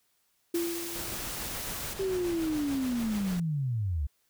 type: tone with exponential decay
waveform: sine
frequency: 340.1 Hz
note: F4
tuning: 46 cents flat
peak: -25 dBFS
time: 0.54-1.51 s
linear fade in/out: 5 ms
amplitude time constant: 210 ms
type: noise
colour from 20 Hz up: white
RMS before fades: -38 dBFS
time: 0.54-1.94 s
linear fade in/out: 10 ms
type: noise with tremolo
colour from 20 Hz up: pink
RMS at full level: -39 dBFS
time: 0.95-3.4 s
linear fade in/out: 5 ms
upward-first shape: triangle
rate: 6.9 Hz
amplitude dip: 40%
type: linear sweep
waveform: sine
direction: down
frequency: 392 to 65.41 Hz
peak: -27 dBFS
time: 1.99-4.07 s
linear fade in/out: 10 ms
effects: white hiss -72 dBFS RMS until 4.29 s